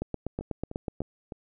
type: two click trains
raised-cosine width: 2 ms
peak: -24 / -17 dBFS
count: 4 / 9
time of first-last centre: 0.41-1.322 / 0.02-1.005 s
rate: 3.29 / 8.12 Hz
effects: none